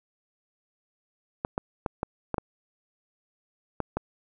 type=clicks; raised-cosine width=1 ms; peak=-13 dBFS; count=8; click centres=1.449 / 1.579 / 1.862 / 2.031 / 2.343 / 2.382 / 3.803 / 3.97 s; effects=none